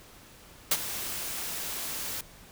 white noise with ADSR envelope, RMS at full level -22 dBFS, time 0.71-2.21 s, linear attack 6 ms, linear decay 48 ms, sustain -13 dB, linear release 4 ms, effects pink hiss -52 dBFS RMS until 2.51 s

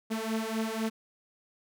sawtooth beating tone pair, 220 / 224 Hz, A3 / A3, 0 / +31 cents, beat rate 4 Hz, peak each -29 dBFS, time 0.1-0.9 s, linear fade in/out 20 ms, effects none

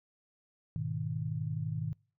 sine chord, G# minor, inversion none, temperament equal, 103.83 / 123.47 / 155.56 Hz, G#2 / B2 / D#3, 0 / 0 / 0 cents, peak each -38 / -38 / -35 dBFS, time 0.76-1.93 s, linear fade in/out 0 ms, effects noise-tail reverb RT60 0.4 s tail -26 dB re dry

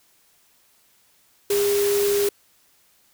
sine tone in noise, 405.9 Hz, G#4, 40 cents flat, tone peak -18 dBFS, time 1.5-2.29 s, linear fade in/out 5 ms, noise white, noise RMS -28 dBFS, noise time 1.5-2.29 s, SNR +7 dB, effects white hiss -60 dBFS RMS until 3.13 s

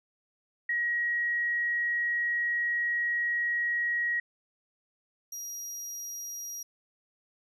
sine / 35% pulse tone pair in turn, 1900 / 5722 Hz, A#6 / F8, +33 / +41 cents, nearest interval octave + perfect fifth, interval 1908 cents, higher second, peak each -26 / -34 dBFS, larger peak first, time 0.69-4.2 / 5.32-6.63 s, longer first, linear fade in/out 5 ms, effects none

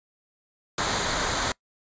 pink noise with comb filter, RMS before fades -26 dBFS, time 0.78-1.52 s, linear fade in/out 2 ms, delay 0.37 ms, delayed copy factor -0.55, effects noise-tail reverb RT60 0.1 s tail -24 dB re dry + resampled to 16000 Hz

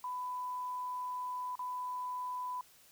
sine tone with dropouts, 998 Hz, B5, 18 cents sharp, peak -36 dBFS, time 0.04-2.61 s, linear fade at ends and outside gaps 2 ms, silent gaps 1.555-1.592 s, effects white hiss -62 dBFS RMS until 2.91 s

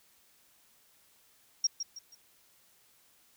sine tone with echo, 5600 Hz, F8, 4 cents sharp, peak -23 dBFS, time 1.64-1.67 s, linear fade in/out 5 ms, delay 160 ms, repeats 3, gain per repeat -9 dB, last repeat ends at 2.15 s, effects white hiss -65 dBFS RMS until 3.36 s

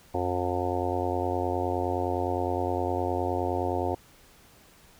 harmonic tone, 89.7 Hz, F2, 47 cents sharp, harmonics 1 / 3 / 4 / 5 / 6 / 7 / 8 / 9 / 10, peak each -33 / -35 / -32 / -35 / -34 / -41 / -32 / -39 / -36 dBFS, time 0.14-3.95 s, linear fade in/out 5 ms, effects pink hiss -56 dBFS RMS until 4.99 s

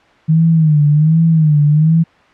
sine tone with vibrato, 155.56 Hz, D#3, in tune, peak -7 dBFS, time 0.28-2.04 s, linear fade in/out 20 ms, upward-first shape sine, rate 1.3 Hz, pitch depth 100 cents each way, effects white hiss -47 dBFS RMS until 2.33 s + low-pass 2000 Hz 12 dB/octave

